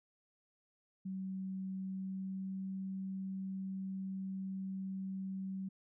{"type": "tone with pitch glide", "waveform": "sine", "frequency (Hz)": [189.9, 191.22], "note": ["F#3", "G3"], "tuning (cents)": [45, -43], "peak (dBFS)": -38, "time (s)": [1.05, 5.69], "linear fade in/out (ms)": 10, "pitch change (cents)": 12, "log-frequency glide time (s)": [1.74, 2.68], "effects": []}